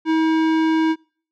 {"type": "tone with tanh clipping", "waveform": "sine", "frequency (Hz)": 320, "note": "D#4", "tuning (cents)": 49, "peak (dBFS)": -17, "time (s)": [0.05, 0.96], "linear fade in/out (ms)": 50, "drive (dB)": 18, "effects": ["noise-tail reverb RT60 0.5 s tail -26 dB re dry"]}